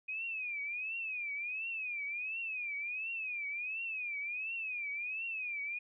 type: tone with vibrato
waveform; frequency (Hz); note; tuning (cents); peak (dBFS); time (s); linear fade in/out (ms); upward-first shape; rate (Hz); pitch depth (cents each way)
sine; 2489; D#7; 0; -36; 0.08-5.79; 10; triangle; 1.4; 180
effects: none